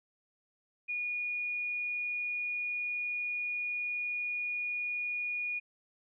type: tone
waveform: sine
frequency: 2447 Hz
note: D#7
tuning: 29 cents flat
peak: -32 dBFS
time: 0.88-5.6 s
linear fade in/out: 20 ms
effects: none